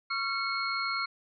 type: tone cluster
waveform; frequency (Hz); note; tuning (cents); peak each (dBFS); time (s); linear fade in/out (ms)
sine; 1111 / 1367 / 2197 / 4251; C#6 / F6 / C#7 / C8; +4 / -37 / -16 / +27; -38 / -32 / -34 / -36; 0.1-1.06; 10
effects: none